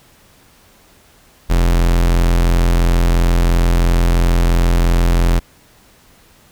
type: tone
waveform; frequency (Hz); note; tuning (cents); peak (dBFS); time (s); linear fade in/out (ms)
45% pulse; 42.95; F1; -28; -10; 1.49-5.4; 20
effects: pink hiss -49 dBFS RMS until 6.51 s